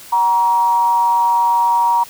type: tone with frequency modulation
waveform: sine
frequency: 946 Hz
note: A#5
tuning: 25 cents sharp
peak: -11 dBFS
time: 0.12-2.04 s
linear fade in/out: 10 ms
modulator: 192 Hz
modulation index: 0.35
effects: white hiss -38 dBFS RMS until 2.09 s